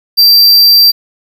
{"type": "tone", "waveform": "square", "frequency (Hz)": 4699, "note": "D8", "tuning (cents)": 0, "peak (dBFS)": -3, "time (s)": [0.17, 0.92], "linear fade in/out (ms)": 20, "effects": ["7-bit"]}